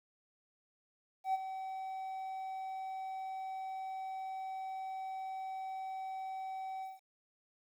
triangle tone with ADSR envelope, 763 Hz, G5, 47 cents flat, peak -25 dBFS, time 1.24-7 s, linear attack 100 ms, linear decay 25 ms, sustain -12 dB, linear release 180 ms, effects tanh soft clip ceiling -24 dBFS + 11-bit

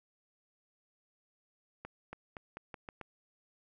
accelerating click train, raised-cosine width 0.5 ms, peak -28 dBFS, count 7, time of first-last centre 1.85-3.013 s, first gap 280 ms, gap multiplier 0.85, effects none

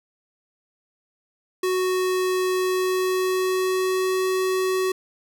square tone with pitch glide, 370 to 374.5 Hz, F#4 to F#4, 0 to +21 cents, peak -21 dBFS, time 1.63-4.92 s, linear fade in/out 5 ms, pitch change +21 cents, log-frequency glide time 2.52-4.26 s, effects none

